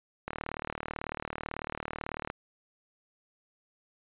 click train, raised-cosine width 0.5 ms, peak -19 dBFS, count 78, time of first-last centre 0.28-2.301 s, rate 38.1 Hz, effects resampled to 8000 Hz

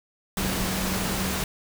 sine tone in noise, 188.5 Hz, F#3, 32 cents sharp, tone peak -30 dBFS, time 0.37-1.44 s, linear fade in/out 2 ms, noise pink, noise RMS -28 dBFS, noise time 0.37-1.44 s, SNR -5 dB, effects none

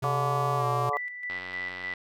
square tone with pitch glide, 130.9 to 124.48 Hz, C3 to B2, +1 to +14 cents, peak -30 dBFS, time 0.02-0.9 s, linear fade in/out 10 ms, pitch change -87 cents, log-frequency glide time 0.56-0.65 s
harmonic tone, 144.4 Hz, D3, 29 cents flat, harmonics 3 / 4 / 5 / 6 / 7 / 8, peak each -35 / -35 / -31 / -38 / -35 / -29 dBFS, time 0.04-0.97 s, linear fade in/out 0 ms
sine tone with tremolo, 1975.5 Hz, B6, in tune, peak -31 dBFS, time 0.93-1.94 s, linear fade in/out 5 ms, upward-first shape square, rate 3.3 Hz, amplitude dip 50%
click train, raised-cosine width 0.3 ms, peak -23 dBFS, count 59, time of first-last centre 1.3-1.937 s, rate 91.1 Hz
effects none

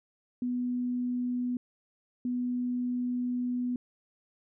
sine tone pair in turn, 246.9 / 246.9 Hz, B3 / B3, 0 / 0 cents, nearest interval unison, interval 0 cents, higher neither, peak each -28 dBFS, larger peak neither, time 0.42-1.57 / 2.25-3.76 s, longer second, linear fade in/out 2 ms, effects none

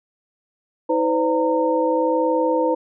sine tone cluster, 320.2 / 507 / 568 / 918 Hz, D#4 / B4 / C#5 / A#5, +50 / +45 / +42 / -27 cents, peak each -22 / -19 / -28 / -23 dBFS, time 0.89-2.75 s, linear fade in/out 10 ms, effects none

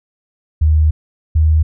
sine tone pair in turn, 77.4 / 78.34 Hz, D#2 / D#2, -9 / +12 cents, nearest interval unison, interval 21 cents, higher second, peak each -8 dBFS, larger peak neither, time 0.61-0.91 / 1.35-1.63 s, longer first, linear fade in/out 10 ms, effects none

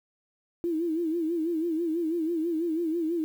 sine tone with vibrato, 329.6 Hz, E4, in tune, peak -25 dBFS, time 0.64-3.24 s, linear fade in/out 0 ms, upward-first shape sine, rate 6.1 Hz, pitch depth 100 cents each way, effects 9-bit

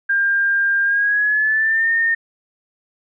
sine tone with pitch glide, 1600 to 1827.3 Hz, G6 to A#6, +35 to -35 cents, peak -14 dBFS, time 0.09-2.15 s, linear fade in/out 10 ms, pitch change +230 cents, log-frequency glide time 0.83-1.91 s, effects none

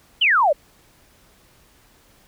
sine exponential sweep, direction down, 3200 to 536 Hz, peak -13 dBFS, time 0.21-0.53 s, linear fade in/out 10 ms, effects pink hiss -55 dBFS RMS until 2.27 s

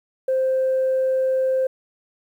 sine tone, 523 Hz, C5, 1 cent flat, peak -16 dBFS, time 0.28-1.67 s, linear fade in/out 5 ms, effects tanh soft clip ceiling -14 dBFS + 9-bit

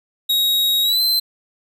45% pulse tone with pitch glide, 3793 to 4089 Hz, A#7 to C8, +29 to -41 cents, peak -14 dBFS, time 0.29-1.2 s, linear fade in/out 10 ms, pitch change +130 cents, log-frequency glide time 0.83-1.01 s, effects none

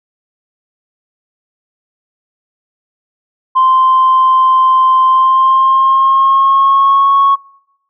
sine tone with pitch glide, 1042 to 1104 Hz, C6 to C#6, -7 to -7 cents, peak -5 dBFS, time 3.55-7.36 s, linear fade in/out 20 ms, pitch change +100 cents, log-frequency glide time 5.05-7.13 s, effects noise-tail reverb RT60 0.8 s tail -24 dB re dry + tanh soft clip ceiling -2 dBFS

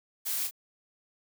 blue noise with echo, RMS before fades -32 dBFS, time 0.25-0.48 s, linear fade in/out 20 ms, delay 31 ms, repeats 1, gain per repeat -6 dB, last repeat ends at 0.511 s, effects none

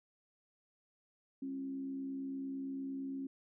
sine tone with frequency modulation, 270 Hz, C#4, 45 cents flat, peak -38 dBFS, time 1.42-3.27 s, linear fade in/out 5 ms, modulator 68.8 Hz, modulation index 0.37, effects none

